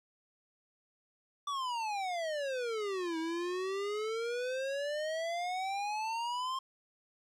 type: exponential two-way sweep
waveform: square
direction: down then up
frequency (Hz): 1169 to 320 to 1066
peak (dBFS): -34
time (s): 1.47-6.59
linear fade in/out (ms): 5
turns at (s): 3.18
effects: low-pass 6000 Hz 12 dB/octave + 11-bit